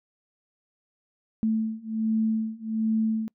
sine beating tone pair, 220 / 221.3 Hz, A3 / A3, 0 / +10 cents, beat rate 1.3 Hz, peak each -27 / -26 dBFS, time 1.43-3.28 s, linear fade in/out 0 ms, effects noise-tail reverb RT60 0.1 s tail -26 dB re dry

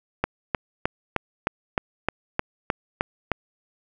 click train, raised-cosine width 0.5 ms, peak -6 dBFS, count 11, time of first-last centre 0.24-3.317 s, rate 3.25 Hz, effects none

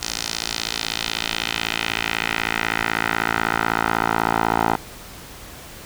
10% pulse tone with band-pass filter sweep, 56.1 Hz, A1, 34 cents sharp, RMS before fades -23 dBFS, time 0.01-4.76 s, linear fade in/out 10 ms, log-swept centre 5600 to 910 Hz, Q 1.6, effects pink hiss -39 dBFS RMS until 5.85 s

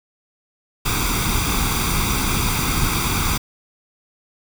pink noise with comb filter, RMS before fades -20 dBFS, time 0.85-3.38 s, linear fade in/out 10 ms, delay 0.84 ms, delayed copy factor +0.75, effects none

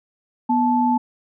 sine tone pair together, 244.9 / 872.7 Hz, B3 / A5, -14 / -14 cents, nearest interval octave + minor seventh, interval 2200 cents, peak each -18 dBFS, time 0.49-0.98 s, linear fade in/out 10 ms, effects none

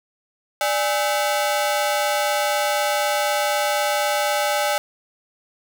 sawtooth ring-modulated tone, 708 Hz, F5, 23 cents sharp, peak -12 dBFS, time 0.61-4.78 s, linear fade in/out 0 ms, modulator 118 Hz, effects none

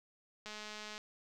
click train, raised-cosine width 0.2 ms, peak -29 dBFS, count 111, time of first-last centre 0.46-0.979 s, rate 212 Hz, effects none

